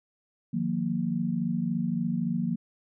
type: chord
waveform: sine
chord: Eb suspended second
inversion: none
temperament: equal with one note detuned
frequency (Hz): 155.56 / 179.11 / 233.1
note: Eb3 / F3 / Bb3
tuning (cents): 0 / +44 / 0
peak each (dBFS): -33 / -29 / -29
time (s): 0.53-2.56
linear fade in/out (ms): 10
effects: none